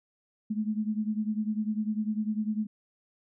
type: beating tone pair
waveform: sine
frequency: 211.8 / 221.8 Hz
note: G#3 / A3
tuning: +34 / +14 cents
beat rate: 10 Hz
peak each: -29 / -32 dBFS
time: 0.5-2.67 s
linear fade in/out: 10 ms
effects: none